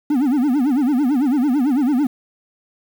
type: tone with vibrato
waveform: triangle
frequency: 270 Hz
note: C#4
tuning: 45 cents flat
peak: -12 dBFS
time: 0.1-2.07 s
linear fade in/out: 5 ms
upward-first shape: sine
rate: 9 Hz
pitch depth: 210 cents each way
effects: 7-bit